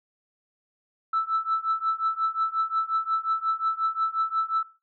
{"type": "tone with tremolo", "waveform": "sine", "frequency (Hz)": 1318.5, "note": "E6", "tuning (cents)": 0, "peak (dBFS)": -18, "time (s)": [1.13, 4.63], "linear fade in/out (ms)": 5, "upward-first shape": "triangle", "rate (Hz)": 5.6, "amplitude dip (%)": 100, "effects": ["noise-tail reverb RT60 0.3 s tail -17 dB re dry", "tanh soft clip ceiling -17 dBFS"]}